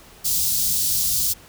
white band-stop noise, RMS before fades -21 dBFS, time 0.24-1.34 s, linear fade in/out 20 ms, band 170 to 4100 Hz, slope 24 dB/octave, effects pink hiss -47 dBFS RMS until 1.48 s

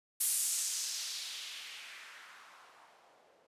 violet noise with low-pass filter sweep, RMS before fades -40 dBFS, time 0.2-3.47 s, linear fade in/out 10 ms, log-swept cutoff 11000 to 490 Hz, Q 1.7, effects resampled to 32000 Hz

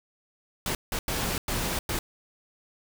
pink noise bursts at uneven times, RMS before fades -29 dBFS, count 5, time 0.66-0.75 / 0.92-0.99 / 1.08-1.38 / 1.48-1.79 / 1.89-1.99 s, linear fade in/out 2 ms, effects none

